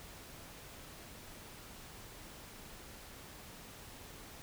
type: silence
effects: pink hiss -52 dBFS RMS until 4.42 s